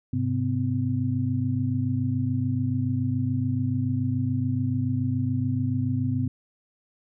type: tone cluster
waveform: sine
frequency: 102.6 / 129.6 / 254.3 Hz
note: G#2 / C3 / C4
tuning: -21 / -16 / -49 cents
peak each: -27 dBFS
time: 0.13-6.28 s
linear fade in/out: 5 ms
effects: none